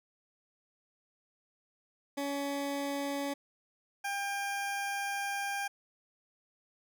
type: tone pair in turn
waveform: 20% pulse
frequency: 281.5 / 799.4 Hz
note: C#4 / G5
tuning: +27 / +34 cents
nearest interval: octave + tritone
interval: 1807 cents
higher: second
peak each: -28 dBFS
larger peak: neither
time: 2.17-3.34 / 4.04-5.68 s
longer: second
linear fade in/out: 10 ms
effects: none